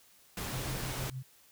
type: noise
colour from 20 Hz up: pink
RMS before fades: -38 dBFS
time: 0.37-1.1 s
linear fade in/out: 2 ms
type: tone with tremolo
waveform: sine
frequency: 130.4 Hz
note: C3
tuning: 5 cents flat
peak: -35 dBFS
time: 0.52-1.23 s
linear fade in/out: 10 ms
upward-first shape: triangle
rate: 6.5 Hz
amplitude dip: 85%
effects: white hiss -62 dBFS RMS until 1.51 s